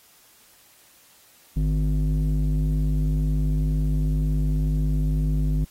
square tone with low-pass filter, 51 Hz, G#1, 31 cents flat, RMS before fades -22 dBFS, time 1.56-5.65 s, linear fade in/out 10 ms, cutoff 200 Hz, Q 3.4, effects white hiss -55 dBFS RMS until 5.7 s + AAC 48 kbps

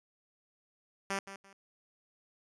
5% pulse tone with echo, 196 Hz, G3, in tune, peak -21 dBFS, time 1.1-1.19 s, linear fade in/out 2 ms, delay 170 ms, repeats 2, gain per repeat -12 dB, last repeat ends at 1.53 s, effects resampled to 22050 Hz

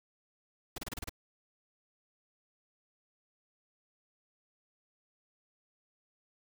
pink noise bursts, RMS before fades -39 dBFS, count 7, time 0.76-1.094 s, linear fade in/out 5 ms, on 22 ms, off 30 ms, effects none

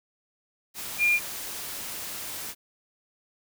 sine tone in noise, 2407 Hz, D7, 42 cents sharp, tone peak -19 dBFS, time 0.98-1.2 s, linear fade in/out 50 ms, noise white, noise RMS -36 dBFS, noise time 0.74-2.55 s, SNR +14 dB, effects none

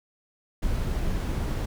brown noise, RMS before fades -27 dBFS, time 0.62-1.66 s, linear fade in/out 10 ms, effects none

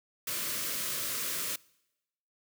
white band-stop noise, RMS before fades -34 dBFS, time 0.27-1.56 s, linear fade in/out 5 ms, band 660 to 1000 Hz, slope 96 dB/octave, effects noise-tail reverb RT60 0.9 s tail -24 dB re dry + high-pass 100 Hz 12 dB/octave

